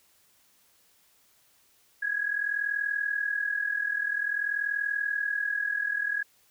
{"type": "tone with amplitude modulation", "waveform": "sine", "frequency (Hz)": 1661.2, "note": "G#6", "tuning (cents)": 0, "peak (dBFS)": -23, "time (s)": [2.02, 6.23], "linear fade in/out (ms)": 10, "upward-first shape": "sine", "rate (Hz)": 40.5, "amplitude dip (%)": 75, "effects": ["white hiss -64 dBFS RMS until 6.5 s"]}